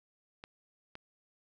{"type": "clicks", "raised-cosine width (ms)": 0.3, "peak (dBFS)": -29, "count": 2, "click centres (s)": [0.439, 0.954], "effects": []}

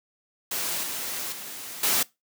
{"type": "noise with level steps", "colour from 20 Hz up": "white", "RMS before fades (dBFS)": [-29, -32, -38, -23], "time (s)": [0.51, 2.03], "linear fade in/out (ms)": 5, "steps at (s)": [0.83, 1.32, 1.83], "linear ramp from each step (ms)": 5, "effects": ["noise-tail reverb RT60 0.2 s tail -21 dB re dry", "high-pass 150 Hz 12 dB/octave"]}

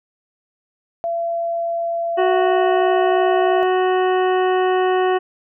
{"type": "tone", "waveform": "sine", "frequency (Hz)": 677, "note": "E5", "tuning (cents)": 46, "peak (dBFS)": -19, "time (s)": [1.04, 3.63], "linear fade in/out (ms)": 0}
{"type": "harmonic tone", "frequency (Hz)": 370, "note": "F#4", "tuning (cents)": 0, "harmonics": [1, 2, 3, 4, 5, 7, 8], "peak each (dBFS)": [-16, -20, -26, -31, -29, -37, -35], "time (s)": [2.17, 5.19], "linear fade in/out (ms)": 20}
{"effects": []}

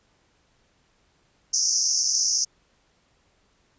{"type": "band-pass noise", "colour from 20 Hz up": "white", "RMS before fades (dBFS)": -23, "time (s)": [1.53, 2.45], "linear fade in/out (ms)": 10, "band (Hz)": [5200, 6400], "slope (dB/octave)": 96, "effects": ["pink hiss -65 dBFS RMS until 3.78 s", "resampled to 16000 Hz"]}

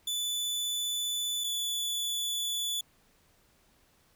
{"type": "tone pair in turn", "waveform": "sawtooth", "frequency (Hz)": [3485, 3457], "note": ["A7", "A7"], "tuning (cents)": [-17, -31], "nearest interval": "unison", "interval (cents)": 14, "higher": "first", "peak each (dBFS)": -27, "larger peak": "neither", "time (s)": [[0.07, 1.44], [1.44, 2.81]], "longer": "neither", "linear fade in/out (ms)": 5, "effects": ["pink hiss -66 dBFS RMS until 4.15 s"]}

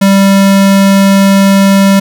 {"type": "tone", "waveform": "square", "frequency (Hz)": 196, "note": "G3", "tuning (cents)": 0, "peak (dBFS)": -4, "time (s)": [0.01, 2], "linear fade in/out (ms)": 10, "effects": []}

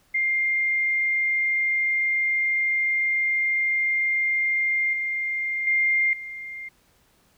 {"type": "tone with level steps", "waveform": "sine", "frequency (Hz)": 2109, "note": "C7", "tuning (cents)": 13, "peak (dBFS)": [-20, -24, -18, -33], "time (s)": [0.14, 6.69], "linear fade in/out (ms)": 10, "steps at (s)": [4.93, 5.67, 6.13], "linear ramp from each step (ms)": 2, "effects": ["pink hiss -62 dBFS RMS until 7.37 s"]}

